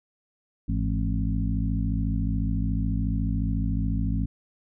harmonic tone with a mistuned harmonic, 54 Hz, A1, 32 cents flat, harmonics 1 / 2 / 3 / 4 / 5, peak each -26 / -29 / -31 / -32 / -33 dBFS, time 0.68-4.26 s, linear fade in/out 10 ms, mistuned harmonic 3, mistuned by +91 cents, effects none

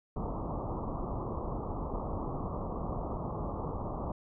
pink low-pass noise, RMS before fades -36 dBFS, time 0.16-4.12 s, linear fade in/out 5 ms, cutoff 1200 Hz, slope 96 dB/octave, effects none

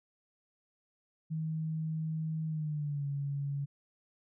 sine tone with pitch glide, 158.5 to 141.21 Hz, D#3 to C#3, +32 to +32 cents, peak -32 dBFS, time 1.3-3.66 s, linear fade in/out 20 ms, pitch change -200 cents, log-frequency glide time 2.47-3.06 s, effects none

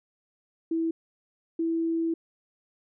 sine tone pair in turn, 327.7 / 329.5 Hz, E4 / E4, -10 / -1 cents, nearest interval unison, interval 9 cents, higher second, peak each -24 dBFS, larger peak neither, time 0.71-0.91 / 1.59-2.14 s, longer second, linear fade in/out 5 ms, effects none

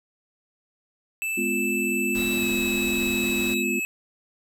square tone with pitch glide, 2637 to 2592 Hz, E7 to E7, 0 to -30 cents, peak -26 dBFS, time 1.22-3.85 s, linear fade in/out 0 ms, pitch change -30 cents, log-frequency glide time 2.35-2.45 s
sine chord, F diminished, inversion first, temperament just, 209.5 / 251.4 / 349.2 Hz, Ab3 / Cb4 / F4, +15 / +31 / 0 cents, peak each -29 dBFS, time 1.37-3.8 s, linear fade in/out 10 ms
pink noise, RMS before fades -37 dBFS, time 2.15-3.54 s, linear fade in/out 0 ms
square tone, 3864 Hz, B7, 39 cents flat, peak -34 dBFS, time 2.15-3.64 s, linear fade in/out 50 ms
effects none

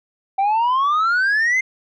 sine exponential sweep, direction up, 766 to 2111 Hz, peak -12 dBFS, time 0.38-1.61 s, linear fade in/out 10 ms, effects tanh soft clip ceiling -14 dBFS

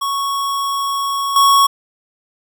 square tone with level steps, 1108.7 Hz, C#6, in tune, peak -18 / -9 dBFS, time 0.01-1.67 s, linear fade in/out 10 ms, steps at 1.36 s, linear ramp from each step 2 ms, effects none

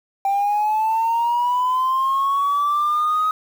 sine linear sweep, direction up, 784 to 1264 Hz, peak -15 dBFS, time 0.25-3.31 s, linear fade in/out 2 ms, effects tanh soft clip ceiling -13 dBFS + 7-bit

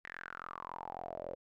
sawtooth tone with band-pass filter sweep, 43.65 Hz, F1, in tune, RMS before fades -45 dBFS, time 0.04-1.35 s, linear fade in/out 10 ms, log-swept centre 1900 to 530 Hz, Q 7.5, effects none

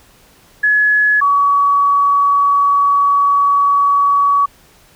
sine tone pair in turn, 1697 / 1132.6 Hz, G#6 / C#6, +37 / +37 cents, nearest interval perfect fifth, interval 700 cents, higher first, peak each -9 dBFS, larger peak neither, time 0.63-1.21 / 1.21-4.46 s, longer second, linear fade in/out 10 ms, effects pink hiss -48 dBFS RMS until 4.95 s

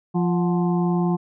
harmonic tone with a mistuned harmonic, 174.61 Hz, F3, in tune, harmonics 1 / 2 / 4 / 5 / 6, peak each -19 / -25 / -31 / -33 / -35 dBFS, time 0.14-1.17 s, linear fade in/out 20 ms, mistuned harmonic 4, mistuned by +71 cents, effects none

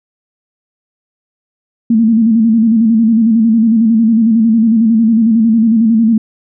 sine tone with vibrato, 224.8 Hz, A3, 37 cents sharp, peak -6 dBFS, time 1.9-6.18 s, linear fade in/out 5 ms, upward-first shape square, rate 11 Hz, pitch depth 57 cents each way, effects none

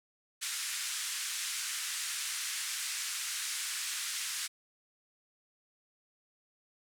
white band-pass noise, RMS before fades -37 dBFS, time 0.41-4.48 s, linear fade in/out 20 ms, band 1400 to 9800 Hz, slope 24 dB/octave, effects none

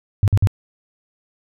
sine tone bursts, 99.9 Hz, G2, 33 cents sharp, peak -10 dBFS, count 3, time 0.23-0.472 s, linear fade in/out 0 ms, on 48 ms, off 49 ms, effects none

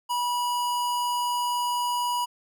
square tone, 973 Hz, B5, 26 cents flat, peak -25 dBFS, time 0.09-2.26 s, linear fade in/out 20 ms, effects none

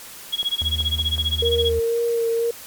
sine tone with tremolo, 3322 Hz, G#7, in tune, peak -17 dBFS, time 0.32-1.72 s, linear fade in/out 20 ms, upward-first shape sine, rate 15 Hz, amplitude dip 100%
click train, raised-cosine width 1 ms, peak -24 dBFS, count 5, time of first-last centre 0.43-1.18 s, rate 5.33 Hz
triangle tone, 77.78 Hz, D#2, in tune, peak -22 dBFS, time 0.61-1.8 s, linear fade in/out 10 ms
sine tone with vibrato, 464.3 Hz, A#4, 7 cents flat, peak -18 dBFS, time 1.42-2.51 s, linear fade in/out 5 ms, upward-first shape sine, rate 2 Hz, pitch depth 20 cents each way
effects white hiss -39 dBFS RMS until 2.66 s + MP3 96 kbps

